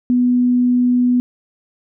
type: tone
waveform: sine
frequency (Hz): 246.9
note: B3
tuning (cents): 0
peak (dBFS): -11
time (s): 0.1-1.2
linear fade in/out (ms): 0
effects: none